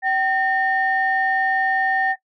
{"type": "tone pair together", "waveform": "sine", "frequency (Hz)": [767.3, 1825], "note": ["G5", "A#6"], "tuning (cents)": [-37, -37], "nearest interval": "octave + minor third", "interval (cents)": 1500, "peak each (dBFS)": -19, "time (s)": [0.02, 2.16], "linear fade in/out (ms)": 50, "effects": ["noise-tail reverb RT60 0.1 s tail -19 dB re dry", "tanh soft clip ceiling -9 dBFS"]}